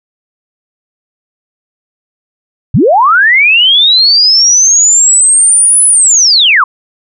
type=linear two-way sweep; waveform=sine; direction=up then down; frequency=84.3 to 10170 to 1004 Hz; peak=-3 dBFS; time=2.74-6.64 s; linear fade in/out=5 ms; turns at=5.86 s; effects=none